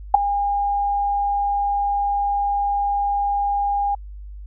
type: tone with ADSR envelope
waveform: sine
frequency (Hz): 810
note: G#5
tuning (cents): -43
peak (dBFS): -3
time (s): 0.14-3.95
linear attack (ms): 6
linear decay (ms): 8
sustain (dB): -15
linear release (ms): 5
effects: added 50 Hz sine -33 dBFS peak until 4.46 s